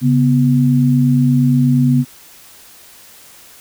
sine tone pair together, 138.44 / 246.9 Hz, C#3 / B3, -2 / 0 cents, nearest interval minor seventh, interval 1002 cents, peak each -12 dBFS, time 0.01-2.05 s, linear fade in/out 50 ms, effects white hiss -42 dBFS RMS until 3.6 s

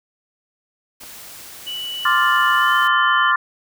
white noise, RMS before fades -38 dBFS, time 1-2.88 s, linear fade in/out 10 ms
click, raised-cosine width 0.5 ms, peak -25 dBFS, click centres 1.035 s
sine tone with pitch glide, 2960 to 3045 Hz, F#7 to F#7, 0 to +49 cents, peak -25 dBFS, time 1.66-3.32 s, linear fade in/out 20 ms, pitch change +49 cents, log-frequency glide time 2.54-2.75 s
sine chord, D minor seventh, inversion third, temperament equal, 1046.5 / 1174.7 / 1396.9 / 1760 Hz, C6 / D6 / F6 / A6, 0 / 0 / 0 / 0 cents, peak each -19 dBFS, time 2.05-3.36 s, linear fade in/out 5 ms
effects none

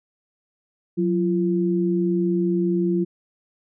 sine tone pair together, 182.27 / 342.7 Hz, F#3 / F4, -26 / -33 cents, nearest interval major seventh, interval 1093 cents, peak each -21 dBFS, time 0.97-3.05 s, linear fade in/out 20 ms, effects none

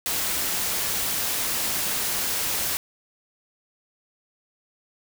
white noise, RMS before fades -26 dBFS, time 0.06-2.77 s, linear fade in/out 0 ms, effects none

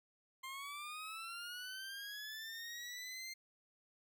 20% pulse linear sweep, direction up, 1046.5 to 2107 Hz, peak -40 dBFS, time 0.43-3.34 s, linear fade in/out 10 ms, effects none

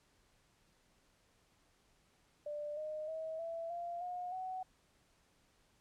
sine tone with pitch steps, 592 / 615.4 / 639.6 / 664.9 / 691.1 / 718.4 / 746.7 Hz, D5 / D#5 / D#5 / E5 / F5 / F5 / F#5, +14 / -19 / +48 / +15 / -18 / +49 / +16 cents, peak -39 dBFS, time 2.46-4.63 s, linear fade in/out 5 ms, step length 310 ms, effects pink hiss -72 dBFS RMS until 5.8 s + low-pass 10000 Hz 12 dB/octave

